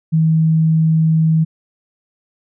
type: tone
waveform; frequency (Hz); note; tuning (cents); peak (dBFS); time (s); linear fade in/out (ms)
sine; 160; D#3; +49; -10; 0.12-1.45; 20
effects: none